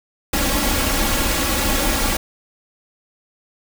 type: noise with comb filter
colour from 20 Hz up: pink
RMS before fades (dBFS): -19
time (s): 0.33-2.17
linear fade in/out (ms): 5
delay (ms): 3.6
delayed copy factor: +0.7
effects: none